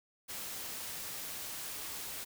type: noise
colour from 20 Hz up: white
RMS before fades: -42 dBFS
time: 0.28-2.25 s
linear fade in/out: 20 ms
effects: none